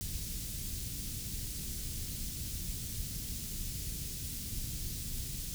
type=band-stop noise; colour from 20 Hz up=pink; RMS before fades=-39 dBFS; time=0.01-5.54 s; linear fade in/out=0 ms; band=160 to 5100 Hz; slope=12 dB/octave; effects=none